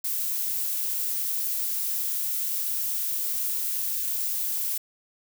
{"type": "noise", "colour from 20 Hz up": "violet", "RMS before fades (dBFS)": -28, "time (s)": [0.04, 4.78], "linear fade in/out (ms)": 5, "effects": []}